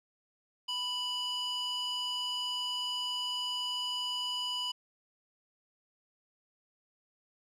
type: tone with band-pass filter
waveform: square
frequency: 987.8 Hz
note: B5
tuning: in tune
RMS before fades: -35 dBFS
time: 0.68-4.72 s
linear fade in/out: 10 ms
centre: 3700 Hz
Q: 6.8
effects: none